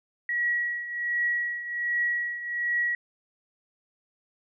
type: tone with tremolo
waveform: sine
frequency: 1918 Hz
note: A#6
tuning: 49 cents sharp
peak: -22 dBFS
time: 0.29-2.95 s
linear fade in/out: 2 ms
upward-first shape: triangle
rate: 1.3 Hz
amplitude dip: 75%
effects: none